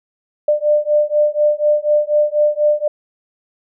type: beating tone pair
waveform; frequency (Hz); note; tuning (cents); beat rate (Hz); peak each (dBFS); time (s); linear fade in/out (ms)
sine; 595 / 599.1; D5 / D5; +22 / +34; 4.1; -15; 0.48-2.88; 5
effects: none